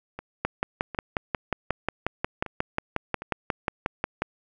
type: two click trains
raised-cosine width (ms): 0.5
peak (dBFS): -20 / -9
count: 5 / 22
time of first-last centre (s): 0.19-3.22 / 0.45-4.22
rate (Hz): 1.32 / 5.57
effects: none